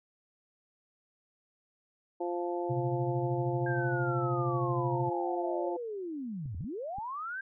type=harmonic tone; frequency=174.61 Hz; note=F3; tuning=in tune; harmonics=2 / 3 / 4 / 5; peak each=-33 / -38 / -38 / -40 dBFS; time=2.2-5.77 s; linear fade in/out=10 ms
type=tone with tremolo; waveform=sine; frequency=130 Hz; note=C3; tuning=11 cents flat; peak=-28 dBFS; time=2.69-5.1 s; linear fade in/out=20 ms; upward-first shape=sine; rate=13 Hz; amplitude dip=65%
type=linear two-way sweep; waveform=sine; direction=down then up; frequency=1611 to 75 to 1611 Hz; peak=-35 dBFS; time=3.66-7.41 s; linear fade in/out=5 ms; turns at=6.58 s
type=clicks; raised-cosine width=5 ms; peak=-33 dBFS; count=5; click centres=6.458 / 6.547 / 6.608 / 6.642 / 6.985 s
effects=none